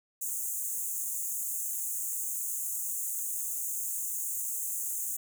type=high-pass noise; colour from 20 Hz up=pink; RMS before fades=-34 dBFS; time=0.21-5.17 s; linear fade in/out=10 ms; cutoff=6500 Hz; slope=96 dB/octave; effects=none